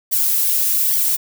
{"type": "noise with flanger", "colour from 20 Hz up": "violet", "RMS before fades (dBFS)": -17, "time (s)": [0.11, 1.17], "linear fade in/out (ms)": 20, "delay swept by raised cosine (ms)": [0.75, 5.65], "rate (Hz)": 1.2, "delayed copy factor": -0.9, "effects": []}